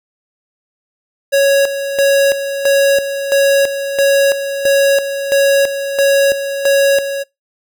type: tone with tremolo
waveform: square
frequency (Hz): 554.4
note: C#5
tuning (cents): 0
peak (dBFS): -9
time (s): 1.32-7.24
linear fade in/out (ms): 20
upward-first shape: square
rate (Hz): 1.5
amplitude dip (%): 65
effects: noise-tail reverb RT60 0.2 s tail -25 dB re dry